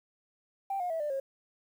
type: tone with pitch steps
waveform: sine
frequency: 784 / 714.8 / 651.7 / 594.2 / 541.7 Hz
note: G5 / F5 / E5 / D5 / C#5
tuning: 0 / +40 / -20 / +20 / -40 cents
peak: -29 dBFS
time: 0.7-1.2 s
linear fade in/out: 5 ms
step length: 100 ms
effects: tanh soft clip ceiling -26 dBFS + 10-bit